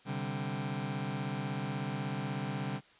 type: chord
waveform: sawtooth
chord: C suspended second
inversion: none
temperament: just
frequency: 130.81 / 147.16 / 196.22 Hz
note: C3 / D3 / G3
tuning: 0 / +4 / +2 cents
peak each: -34 dBFS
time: 0.05-2.81 s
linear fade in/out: 50 ms
effects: white hiss -61 dBFS RMS until 2.99 s + resampled to 8000 Hz